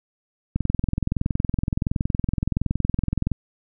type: click train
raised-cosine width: 5 ms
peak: -9 dBFS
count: 60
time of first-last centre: 0.56-3.317 s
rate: 21.4 Hz
effects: none